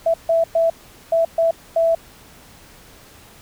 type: tone bursts at uneven times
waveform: sine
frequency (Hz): 661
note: E5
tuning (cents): +5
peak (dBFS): -13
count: 6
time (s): 0.06-0.14 / 0.29-0.44 / 0.55-0.7 / 1.12-1.25 / 1.38-1.51 / 1.76-1.95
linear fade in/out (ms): 5
effects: pink hiss -46 dBFS RMS until 3.41 s